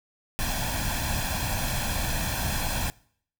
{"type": "noise with comb filter", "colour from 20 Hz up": "pink", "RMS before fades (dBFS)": -28, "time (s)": [0.39, 2.9], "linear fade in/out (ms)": 0, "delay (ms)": 1.2, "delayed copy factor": 0.7, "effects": ["noise-tail reverb RT60 0.6 s tail -23 dB re dry"]}